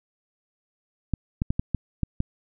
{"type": "clicks", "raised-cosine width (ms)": 5, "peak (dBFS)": -11, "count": 7, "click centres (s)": [1.137, 1.419, 1.505, 1.595, 1.747, 2.033, 2.204], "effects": []}